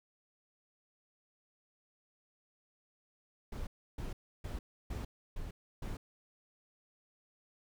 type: noise bursts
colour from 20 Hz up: brown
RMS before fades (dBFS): -40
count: 6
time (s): 3.52-5.97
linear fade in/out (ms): 5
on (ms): 150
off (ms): 310
effects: none